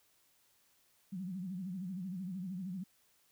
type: tone with vibrato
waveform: sine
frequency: 185 Hz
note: F#3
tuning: in tune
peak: -38 dBFS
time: 1.12-2.84 s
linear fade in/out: 10 ms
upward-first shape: sine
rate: 13 Hz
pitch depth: 120 cents each way
effects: white hiss -71 dBFS RMS until 3.31 s